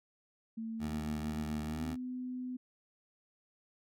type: tone with pitch glide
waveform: sine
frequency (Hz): 224.7 to 252.2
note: A3 to B3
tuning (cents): +37 to +36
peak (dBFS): -37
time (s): 0.57-2.57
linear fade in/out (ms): 10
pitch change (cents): +199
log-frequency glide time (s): 1.65-1.87
type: tone with vibrato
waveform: 15% pulse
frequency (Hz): 77.2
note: D#2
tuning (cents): -13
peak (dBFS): -32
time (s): 0.79-1.97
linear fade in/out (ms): 50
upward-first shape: sine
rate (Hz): 2.2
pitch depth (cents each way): 14
effects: none